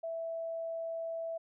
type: tone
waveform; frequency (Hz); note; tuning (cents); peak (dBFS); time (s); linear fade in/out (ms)
sine; 659.3; E5; 0; -35; 0.03-1.38; 10
effects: none